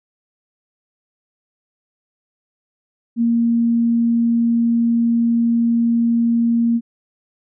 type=tone; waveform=sine; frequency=233.1 Hz; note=A#3; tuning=in tune; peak=-13 dBFS; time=3.16-6.81 s; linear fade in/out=50 ms; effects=none